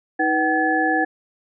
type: tone cluster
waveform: sine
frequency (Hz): 316.6 / 490.1 / 761 / 1714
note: D#4 / B4 / F#5 / A6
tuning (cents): +30 / -13 / +48 / -46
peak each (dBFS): -22 / -27 / -21 / -21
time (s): 0.19-1.05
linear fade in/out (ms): 10
effects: none